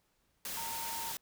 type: tone in noise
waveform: sine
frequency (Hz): 916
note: A#5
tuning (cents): -31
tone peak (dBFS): -41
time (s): 0.57-1.12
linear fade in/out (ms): 2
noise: white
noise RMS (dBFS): -40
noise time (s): 0.45-1.17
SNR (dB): -4
effects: pink hiss -75 dBFS RMS until 1.21 s